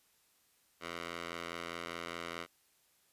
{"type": "tone with band-pass filter", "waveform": "10% pulse", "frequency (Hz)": 84.9, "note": "F2", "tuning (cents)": -48, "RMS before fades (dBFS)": -43, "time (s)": [0.8, 2.47], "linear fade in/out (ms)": 50, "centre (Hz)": 2000, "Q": 0.71, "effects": ["white hiss -71 dBFS RMS until 3.12 s", "resampled to 32000 Hz"]}